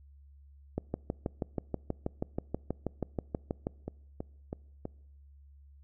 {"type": "two click trains", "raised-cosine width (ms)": 2, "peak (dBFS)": [-18, -23], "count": [19, 4], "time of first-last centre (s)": [[0.78, 3.669], [3.88, 4.854]], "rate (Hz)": [6.23, 3.08], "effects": ["noise-tail reverb RT60 0.9 s tail -25 dB re dry", "added 70 Hz sine -53 dBFS peak until 5.83 s"]}